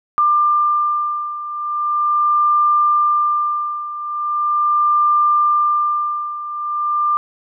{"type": "beating tone pair", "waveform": "sine", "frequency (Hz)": [1193, 1193.4], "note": ["D6", "D6"], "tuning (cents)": [27, 27], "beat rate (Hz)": 0.4, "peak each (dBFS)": [-15, -19], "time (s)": [0.18, 7.17], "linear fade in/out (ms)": 0, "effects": []}